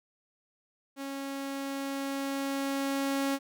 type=tone with level ramp; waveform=sawtooth; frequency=274.9 Hz; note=C#4; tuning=14 cents flat; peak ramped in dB=-32 to -23 dBFS; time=0.96-3.39 s; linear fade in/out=50 ms; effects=none